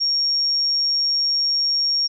sine tone, 5550 Hz, F8, 12 cents flat, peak -17 dBFS, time 0-2.08 s, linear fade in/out 20 ms, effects none

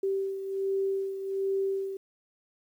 sine beating tone pair, 388.8 / 390.1 Hz, G4 / G4, -14 / -8 cents, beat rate 1.3 Hz, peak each -28 / -35 dBFS, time 0.03-1.97 s, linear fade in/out 5 ms, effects 10-bit

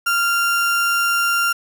35% pulse tone, 1389 Hz, F6, 10 cents flat, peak -14 dBFS, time 0.06-1.53 s, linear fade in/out 10 ms, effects 7-bit

